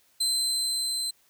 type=tone with level ramp; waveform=30% pulse; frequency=4083 Hz; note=C8; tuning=43 cents flat; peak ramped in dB=-20 to -25 dBFS; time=0.2-1.11 s; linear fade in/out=10 ms; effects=white hiss -64 dBFS RMS until 1.29 s